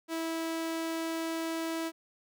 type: tone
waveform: sawtooth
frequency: 326.9 Hz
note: E4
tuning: 14 cents flat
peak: -28 dBFS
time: 0.08-1.92 s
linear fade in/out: 50 ms
effects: none